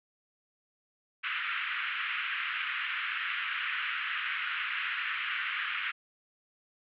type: band-pass noise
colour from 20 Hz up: pink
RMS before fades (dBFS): -34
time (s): 1.23-5.92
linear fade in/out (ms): 20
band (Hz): 1300 to 3000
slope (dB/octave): 48
effects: none